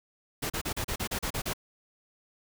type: noise bursts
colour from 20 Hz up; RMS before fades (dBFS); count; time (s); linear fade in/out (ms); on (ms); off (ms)
pink; -32; 10; 0.42-1.535; 10; 80; 35
effects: none